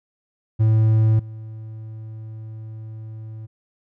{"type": "tone with level steps", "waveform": "triangle", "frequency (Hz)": 110, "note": "A2", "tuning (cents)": 0, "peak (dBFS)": [-11, -30], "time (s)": [0.59, 3.47], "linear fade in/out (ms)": 20, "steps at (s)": 1.19, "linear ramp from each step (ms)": 5, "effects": []}